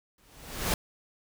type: noise with exponential growth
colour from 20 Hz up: pink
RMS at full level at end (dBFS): -25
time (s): 0.18-0.74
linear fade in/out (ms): 2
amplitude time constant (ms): 120
effects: none